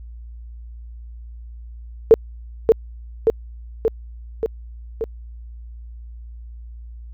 sine tone with echo, 448.7 Hz, A4, 34 cents sharp, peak -4 dBFS, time 2.11-2.14 s, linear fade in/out 0 ms, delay 580 ms, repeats 5, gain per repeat -3 dB, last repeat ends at 5.04 s, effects added 58 Hz sine -34 dBFS peak until 7.13 s

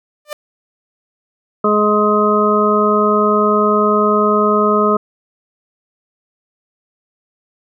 sawtooth tone with exponential growth, 596 Hz, D5, 25 cents sharp, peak -16 dBFS, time 0.25-0.33 s, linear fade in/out 2 ms, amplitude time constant 17 ms
harmonic tone, 210 Hz, G#3, 19 cents sharp, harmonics 1 / 2 / 3 / 5 / 6, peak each -17 / -15 / -19 / -20 / -15 dBFS, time 1.64-4.97 s, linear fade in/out 5 ms
effects none

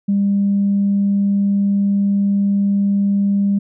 sine tone, 200 Hz, G3, 35 cents sharp, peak -12 dBFS, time 0.08-3.59 s, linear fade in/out 10 ms, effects tanh soft clip ceiling -8 dBFS

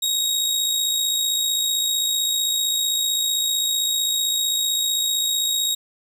25% pulse tone with amplitude modulation, 3774 Hz, A#7, 21 cents sharp, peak -14 dBFS, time 0.02-5.75 s, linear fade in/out 10 ms, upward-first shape sine, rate 55.6 Hz, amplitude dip 40%, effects none

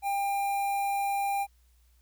square tone with notch filter, 798 Hz, G5, 31 cents sharp, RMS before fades -29 dBFS, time 0.02-1.47 s, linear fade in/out 50 ms, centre 4900 Hz, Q 0.63, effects added 60 Hz sine -60 dBFS peak until 2.01 s + white hiss -71 dBFS RMS until 2.01 s

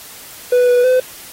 triangle tone with pitch steps, 493.8 / 490.3 / 509 Hz, B4 / B4 / C5, 0 / -13 / -48 cents, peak -7 dBFS, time 0.52-1 s, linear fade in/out 5 ms, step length 160 ms, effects white hiss -36 dBFS RMS until 1.32 s + AAC 48 kbps

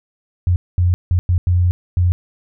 sine tone bursts at uneven times, 88.9 Hz, F2, 31 cents sharp, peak -11 dBFS, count 6, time 0.47-0.56 / 0.78-0.94 / 1.11-1.19 / 1.29-1.38 / 1.47-1.71 / 1.97-2.12 s, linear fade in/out 0 ms, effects none

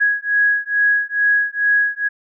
sine beating tone pair, 1661.2 / 1663.5 Hz, G#6 / G#6, 0 / +2 cents, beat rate 2.3 Hz, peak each -17 dBFS, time 0-2.09 s, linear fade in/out 20 ms, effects none

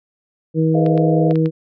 harmonic tone, 160 Hz, D#3, 49 cents sharp, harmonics 1 / 2 / 3, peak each -15 / -18 / -20 dBFS, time 0.54-1.51 s, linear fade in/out 50 ms
sine chord, F half-diminished seventh, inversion first, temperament just, 419.1 / 502.9 / 628.6 / 698.5 Hz, Ab4 / Cb5 / Eb5 / F5, +16 / +31 / +18 / 0 cents, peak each -24 dBFS, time 0.74-1.33 s, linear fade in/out 10 ms
clicks, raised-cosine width 0.3 ms, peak -17 dBFS, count 5, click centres 0.863 / 0.977 / 1.31 / 1.357 / 1.459 s
effects none

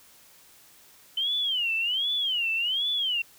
sine tone with vibrato, 3033 Hz, F#7, 42 cents sharp, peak -24 dBFS, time 1.17-3.22 s, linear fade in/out 5 ms, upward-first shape sine, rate 1.3 Hz, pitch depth 230 cents each way, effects white hiss -55 dBFS RMS until 3.38 s

